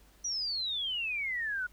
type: exponential sweep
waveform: sine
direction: down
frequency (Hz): 5920 to 1435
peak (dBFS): -31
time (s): 0.24-1.67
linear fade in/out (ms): 10
effects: added 50 Hz sine -59 dBFS peak until 1.72 s + pink hiss -63 dBFS RMS until 1.72 s